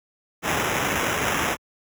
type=noise with sample-and-hold; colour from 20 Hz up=violet; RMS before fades=-24 dBFS; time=0.42-1.57 s; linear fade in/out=50 ms; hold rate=4410 Hz; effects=high-pass 60 Hz 12 dB/octave